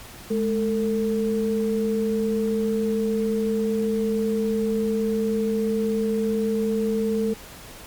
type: tone pair together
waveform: sine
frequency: 211.7 / 449 Hz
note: G#3 / A4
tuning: +33 / +35 cents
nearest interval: octave + minor second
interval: 1302 cents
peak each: -23 dBFS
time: 0.3-7.34 s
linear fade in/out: 10 ms
effects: pink hiss -42 dBFS RMS until 7.86 s + MP3 96 kbps